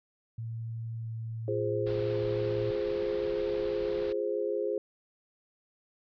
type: tone with pitch glide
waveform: sine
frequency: 114 to 112.95 Hz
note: A#2 to A2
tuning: -38 to +46 cents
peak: -34 dBFS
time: 0.38-2.71 s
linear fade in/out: 5 ms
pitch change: -16 cents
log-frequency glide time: 0.99-1.07 s
type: chord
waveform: sine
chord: F minor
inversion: none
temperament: equal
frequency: 349.2 / 415.3 / 523.3 Hz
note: F4 / Ab4 / C5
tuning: 0 / 0 / 0 cents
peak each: -35 / -31 / -33 dBFS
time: 1.48-4.78 s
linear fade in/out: 2 ms
type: low-pass noise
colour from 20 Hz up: pink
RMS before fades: -45 dBFS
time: 1.86-4.13 s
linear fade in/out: 10 ms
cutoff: 4600 Hz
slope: 48 dB/octave
effects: none